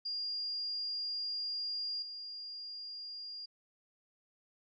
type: tone with level steps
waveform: sine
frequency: 4817 Hz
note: D8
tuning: 43 cents sharp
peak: -35 / -42 dBFS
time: 0.05-3.46 s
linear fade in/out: 10 ms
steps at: 2.02 s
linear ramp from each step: 5 ms
effects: none